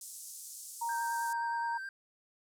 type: band-pass noise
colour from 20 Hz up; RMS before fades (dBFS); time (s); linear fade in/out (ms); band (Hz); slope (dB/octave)
white; -47; 0.01-1.33; 2; 5900 to 11000; 24
type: tone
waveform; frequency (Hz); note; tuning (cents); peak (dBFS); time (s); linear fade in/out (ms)
sine; 932.3; A#5; 0; -32; 0.81-1.78; 10
type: tone with vibrato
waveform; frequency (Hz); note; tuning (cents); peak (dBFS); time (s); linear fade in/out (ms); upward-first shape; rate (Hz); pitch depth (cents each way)
triangle; 1570; G6; +2; -37; 0.89-1.89; 2; triangle; 9.5; 28
effects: none